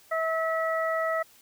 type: harmonic tone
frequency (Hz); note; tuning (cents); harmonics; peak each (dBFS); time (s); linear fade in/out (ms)
648; E5; -30; 1 / 2 / 3; -27 / -30 / -32; 0.11-1.23; 10
effects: white hiss -57 dBFS RMS until 1.41 s